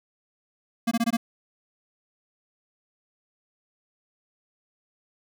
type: tone bursts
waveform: square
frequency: 231.9 Hz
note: A#3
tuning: 9 cents flat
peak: -21 dBFS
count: 5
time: 0.87-1.17 s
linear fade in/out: 10 ms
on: 44 ms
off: 20 ms
effects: none